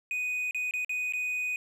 triangle tone with dropouts, 2489 Hz, D#7, in tune, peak -27 dBFS, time 0.11-1.56 s, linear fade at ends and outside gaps 1 ms, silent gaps 0.51-0.546 / 0.71-0.737 / 0.847-0.894 / 1.124-1.135 s, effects none

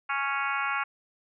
harmonic tone, 277.2 Hz, C#4, in tune, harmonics 3 / 4 / 5 / 6 / 7 / 8 / 9 / 10, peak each -35 / -32 / -31 / -36 / -41 / -35 / -38 / -41 dBFS, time 0.09-0.84 s, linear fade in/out 10 ms, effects none

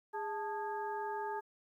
harmonic tone with a mistuned harmonic, 411.5 Hz, G#4, 16 cents flat, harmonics 1 / 2 / 3 / 4, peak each -41 / -38 / -49 / -47 dBFS, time 0.13-1.41 s, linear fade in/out 20 ms, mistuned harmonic 2, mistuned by +110 cents, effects 12-bit

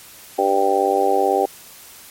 harmonic tone, 98 Hz, G2, in tune, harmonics 3 / 4 / 5 / 6 / 7 / 8, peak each -27 / -20 / -22 / -23 / -27 / -18 dBFS, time 0.38-1.46 s, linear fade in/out 10 ms, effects white hiss -42 dBFS RMS until 2.1 s + MP3 64 kbps

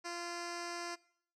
10% pulse tone with low-pass filter, 345.4 Hz, F4, 19 cents flat, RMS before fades -42 dBFS, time 0.04-0.96 s, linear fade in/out 20 ms, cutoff 6500 Hz, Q 2.3, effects noise-tail reverb RT60 0.6 s tail -21 dB re dry

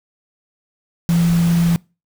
sine tone in noise, 169.7 Hz, F3, 49 cents flat, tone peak -12 dBFS, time 1.09-1.76 s, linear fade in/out 0 ms, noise pink, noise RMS -29 dBFS, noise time 1.09-1.76 s, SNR +14 dB, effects noise-tail reverb RT60 0.3 s tail -25 dB re dry

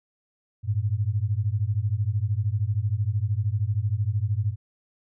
sine beating tone pair, 98 / 111 Hz, G2 / A2, 0 / +16 cents, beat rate 13 Hz, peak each -25 / -25 dBFS, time 0.63-4.56 s, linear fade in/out 50 ms, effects none

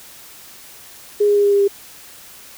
sine tone with pitch steps, 413.5 / 410.6 / 407.8 / 405 / 402.2 / 399.4 Hz, G#4 / G#4 / G#4 / G#4 / G4 / G4, -8 / -20 / -32 / -43 / +44 / +32 cents, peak -11 dBFS, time 1.2-1.68 s, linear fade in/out 10 ms, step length 80 ms, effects white hiss -41 dBFS RMS until 2.57 s

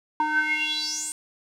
square tone with band-pass filter sweep, 306.3 Hz, D#4, 27 cents flat, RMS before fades -26 dBFS, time 0.2-1.12 s, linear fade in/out 0 ms, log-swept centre 1000 to 8900 Hz, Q 8.4, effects none

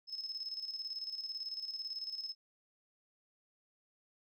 sine tone with tremolo, 5190 Hz, E8, 28 cents flat, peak -37 dBFS, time 0.07-2.35 s, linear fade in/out 50 ms, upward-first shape square, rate 18 Hz, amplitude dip 60%, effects none

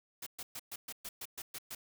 white noise bursts, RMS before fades -43 dBFS, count 10, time 0.22-1.75 s, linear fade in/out 5 ms, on 45 ms, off 120 ms, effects none

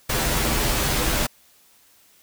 pink noise with comb filter, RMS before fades -22 dBFS, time 0.09-1.27 s, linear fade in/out 10 ms, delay 11 ms, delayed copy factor -0.7, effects white hiss -56 dBFS RMS until 2.22 s

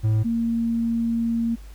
triangle / sine tone pair in turn, 108.9 / 230.8 Hz, A2 / A#3, -17 / -17 cents, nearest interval octave + minor second, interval 1300 cents, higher second, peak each -15 / -20 dBFS, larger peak first, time 0.03-0.24 / 0.24-1.56 s, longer second, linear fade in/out 20 ms, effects added 50 Hz sine -38 dBFS peak until 1.74 s + pink hiss -53 dBFS RMS until 1.74 s

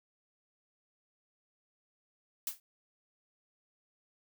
blue noise with exponential decay, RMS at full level -31 dBFS, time 2.47-2.6 s, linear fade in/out 2 ms, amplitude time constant 28 ms, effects none

